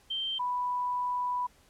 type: tone pair in turn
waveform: sine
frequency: 3136 / 987.8 Hz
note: G7 / B5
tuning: 0 / 0 cents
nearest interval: octave + minor sixth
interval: 2000 cents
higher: first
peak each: -30 / -28 dBFS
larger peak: second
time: 0.1-0.39 / 0.39-1.47 s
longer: second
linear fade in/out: 10 ms
effects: pink hiss -62 dBFS RMS until 1.69 s + low-pass 12000 Hz 12 dB/octave